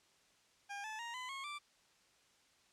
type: tone with pitch steps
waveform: 20% pulse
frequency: 806 / 868.9 / 936.6 / 1009.6 / 1088.4 / 1173.3 Hz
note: G5 / A5 / A#5 / B5 / C#6 / D6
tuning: +48 / -22 / +8 / +38 / -32 / -2 cents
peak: -38 dBFS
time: 0.69-1.59 s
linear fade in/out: 20 ms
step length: 150 ms
effects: white hiss -70 dBFS RMS until 2.72 s + low-pass 7000 Hz 12 dB/octave